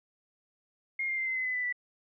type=tone with pitch steps; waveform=sine; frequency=2135 / 2110 / 2086 / 2062 / 2039 / 2015 / 1992 / 1969.1 Hz; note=C7 / C7 / C7 / C7 / C7 / B6 / B6 / B6; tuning=+34 / +14 / -6 / -26 / -45 / +34 / +14 / -6 cents; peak=-29 dBFS; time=0.99-1.726 s; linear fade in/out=5 ms; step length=92 ms; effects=none